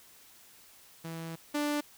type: tone pair in turn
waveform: sawtooth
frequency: 164.2 / 294.2 Hz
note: E3 / D4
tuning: -6 / +3 cents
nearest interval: minor seventh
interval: 1009 cents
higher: second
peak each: -34 / -25 dBFS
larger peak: second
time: 1.04-1.36 / 1.54-1.81 s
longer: first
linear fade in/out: 10 ms
effects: white hiss -57 dBFS RMS until 1.97 s